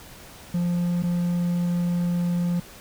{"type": "tone with dropouts", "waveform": "triangle", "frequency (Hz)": 174.61, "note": "F3", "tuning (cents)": 0, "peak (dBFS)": -19, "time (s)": [0.54, 2.6], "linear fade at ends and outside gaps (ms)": 5, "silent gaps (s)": [1.025, 1.034], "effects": ["pink hiss -45 dBFS RMS until 2.8 s"]}